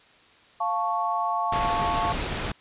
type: chord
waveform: sine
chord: F augmented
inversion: none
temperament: equal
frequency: 698.5 / 880 / 1108.7 Hz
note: F5 / A5 / C#6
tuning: 0 / 0 / 0 cents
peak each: -28 / -28 / -27 dBFS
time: 0.6-2.13 s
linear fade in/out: 10 ms
type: noise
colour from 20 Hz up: pink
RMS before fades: -29 dBFS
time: 1.52-2.52 s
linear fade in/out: 5 ms
effects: white hiss -55 dBFS RMS until 2.6 s + resampled to 8000 Hz